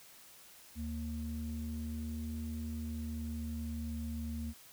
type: tone pair together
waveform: sine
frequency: 77 / 230.7 Hz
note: D#2 / A#3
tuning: -17 / -18 cents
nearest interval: octave + perfect fifth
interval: 1899 cents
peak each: -38 / -39 dBFS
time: 0.75-4.54 s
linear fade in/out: 50 ms
effects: tanh soft clip ceiling -31 dBFS + white hiss -57 dBFS RMS until 4.72 s